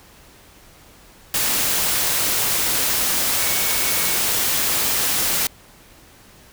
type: tone in noise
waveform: sine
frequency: 2224 Hz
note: C#7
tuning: 5 cents sharp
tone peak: -31 dBFS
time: 3.38-4.16 s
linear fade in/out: 2 ms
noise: white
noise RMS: -20 dBFS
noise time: 1.34-5.47 s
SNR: -14 dB
effects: pink hiss -48 dBFS RMS until 6.52 s